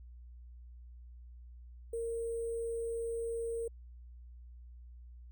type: tone with sample-and-hold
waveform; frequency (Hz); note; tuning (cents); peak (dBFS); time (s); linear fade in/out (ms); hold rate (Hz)
sine; 461.4; A#4; -18; -34; 1.93-3.68; 5; 8820
effects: added 60 Hz sine -49 dBFS peak until 5.31 s